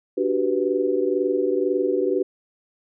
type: chord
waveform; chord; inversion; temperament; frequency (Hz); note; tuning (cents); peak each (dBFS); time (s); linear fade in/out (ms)
sine; G major seventh; second; equal; 293.7 / 370 / 392 / 493.9; D4 / F#4 / G4 / B4; 0 / 0 / 0 / 0; -27 / -23 / -24 / -25; 0.17-2.23; 10
effects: none